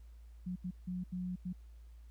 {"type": "tone bursts at uneven times", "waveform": "sine", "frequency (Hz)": 181.1, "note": "F#3", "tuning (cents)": -37, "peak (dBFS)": -36, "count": 5, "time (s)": [[0.46, 0.56], [0.64, 0.71], [0.87, 1.04], [1.12, 1.36], [1.45, 1.53]], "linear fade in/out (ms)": 10, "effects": ["added 57 Hz sine -51 dBFS peak until 2.1 s", "pink hiss -74 dBFS RMS until 2.1 s"]}